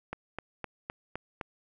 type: click train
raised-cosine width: 0.5 ms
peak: -20 dBFS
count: 6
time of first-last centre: 0.13-1.412 s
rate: 3.9 Hz
effects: none